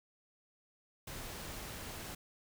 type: noise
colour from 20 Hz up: pink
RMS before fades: -45 dBFS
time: 1.07-2.15 s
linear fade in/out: 5 ms
effects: none